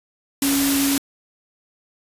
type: tone in noise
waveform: sine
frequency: 277.2 Hz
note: C#4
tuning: in tune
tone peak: -18 dBFS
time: 0.42-0.98 s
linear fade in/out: 2 ms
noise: white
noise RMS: -22 dBFS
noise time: 0.42-0.98 s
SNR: +1 dB
effects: resampled to 32000 Hz